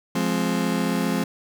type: chord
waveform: 35% pulse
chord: F minor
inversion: none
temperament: just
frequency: 174.61 / 209.5 / 261.9 Hz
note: F3 / Ab3 / C4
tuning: 0 / +15 / +2 cents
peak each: -24 dBFS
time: 0.15-1.24 s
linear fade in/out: 5 ms
effects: none